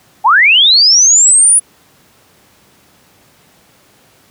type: linear sweep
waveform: sine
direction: up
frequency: 765 to 9956 Hz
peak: -4 dBFS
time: 0.24-1.6 s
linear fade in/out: 20 ms
effects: pink hiss -48 dBFS RMS until 4.3 s + high-pass 100 Hz 12 dB/octave